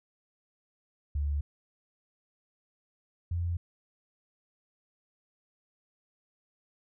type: tone pair in turn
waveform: sine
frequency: 72.3 / 86.19 Hz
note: D2 / F2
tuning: -27 / -22 cents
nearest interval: minor third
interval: 305 cents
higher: second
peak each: -27 / -28 dBFS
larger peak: first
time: 1.15-1.41 / 3.31-3.57 s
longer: neither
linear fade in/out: 5 ms
effects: none